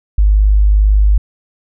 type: tone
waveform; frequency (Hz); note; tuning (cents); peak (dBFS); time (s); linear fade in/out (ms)
sine; 51.1; G#1; -27; -6; 0.18-1.18; 5
effects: none